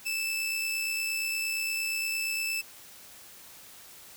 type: tone with amplitude modulation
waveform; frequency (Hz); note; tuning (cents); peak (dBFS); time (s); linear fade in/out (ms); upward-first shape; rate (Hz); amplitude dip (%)
sawtooth; 2634; E7; -2; -24; 0.05-2.62; 20; sine; 68.6; 35
effects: white hiss -50 dBFS RMS until 4.16 s